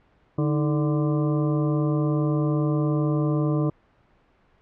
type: harmonic tone with a mistuned harmonic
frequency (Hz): 147.3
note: D3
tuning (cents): +6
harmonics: 1 / 2 / 3 / 4 / 5 / 7 / 8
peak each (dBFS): -22 / -25 / -31 / -33 / -42 / -38 / -39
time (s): 0.38-3.7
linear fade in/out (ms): 5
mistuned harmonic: 2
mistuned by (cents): +100
effects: pink hiss -61 dBFS RMS until 4.61 s + low-pass 2000 Hz 12 dB/octave